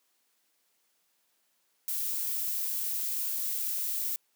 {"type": "noise", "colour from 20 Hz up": "violet", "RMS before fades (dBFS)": -32, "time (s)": [1.88, 4.16], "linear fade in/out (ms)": 0, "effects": ["white hiss -73 dBFS RMS until 4.35 s", "high-pass 200 Hz 12 dB/octave"]}